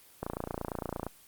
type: click train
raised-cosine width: 1 ms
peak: -19 dBFS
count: 25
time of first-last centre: 0.23-1.066 s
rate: 28.7 Hz
effects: white hiss -57 dBFS RMS until 1.27 s + Opus 24 kbps